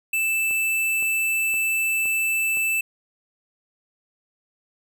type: tone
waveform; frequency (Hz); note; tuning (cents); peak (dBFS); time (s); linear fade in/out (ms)
square; 2643; E7; +4; -21; 0.13-2.81; 5
type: click train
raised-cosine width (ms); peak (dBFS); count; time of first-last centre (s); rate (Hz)
1; -28; 5; 0.51-2.572; 1.94
effects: none